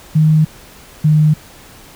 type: tone pair in turn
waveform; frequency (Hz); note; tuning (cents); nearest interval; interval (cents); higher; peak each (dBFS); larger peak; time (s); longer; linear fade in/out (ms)
sine; 155.56 / 153.15; D#3 / D#3; 0 / -27; unison; 27; first; -7; neither; 0.15-0.45 / 1.04-1.34; neither; 10
effects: pink hiss -40 dBFS RMS until 1.95 s